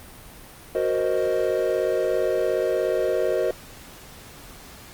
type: chord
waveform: triangle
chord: C half-diminished seventh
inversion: second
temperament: equal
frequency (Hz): 370 / 466.2 / 523.3 / 622.3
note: Gb4 / Bb4 / C5 / Eb5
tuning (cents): 0 / 0 / 0 / 0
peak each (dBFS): -24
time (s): 0.75-3.51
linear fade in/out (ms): 2
effects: pink hiss -44 dBFS RMS until 4.93 s + Opus 32 kbps